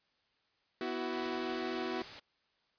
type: chord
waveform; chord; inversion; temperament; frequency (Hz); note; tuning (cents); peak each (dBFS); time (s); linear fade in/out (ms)
sawtooth; B suspended fourth; none; equal with one note detuned; 246.9 / 329.6 / 373.6; B3 / E4 / F#4; 0 / 0 / +17; -37 / -36 / -34; 0.81-2.02; 2
type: noise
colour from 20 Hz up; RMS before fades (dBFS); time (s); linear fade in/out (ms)
white; -46; 1.12-2.2; 10
effects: white hiss -75 dBFS RMS until 2.78 s + resampled to 11025 Hz